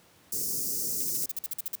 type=band-stop noise; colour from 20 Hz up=white; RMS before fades=-31 dBFS; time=0.32-1.26 s; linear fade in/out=5 ms; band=480 to 5100 Hz; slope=48 dB/octave
type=noise bursts; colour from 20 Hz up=violet; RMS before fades=-32 dBFS; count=11; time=1-1.754 s; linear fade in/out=2 ms; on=24 ms; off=49 ms
effects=pink hiss -59 dBFS RMS until 1.8 s + high-pass 100 Hz 12 dB/octave